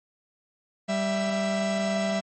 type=tone pair together; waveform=45% pulse; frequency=196 / 662.3 Hz; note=G3 / E5; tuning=0 / +8 cents; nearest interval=octave + major sixth; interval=2108 cents; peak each=-27 dBFS; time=0.88-2.21 s; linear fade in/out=20 ms; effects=MP3 32 kbps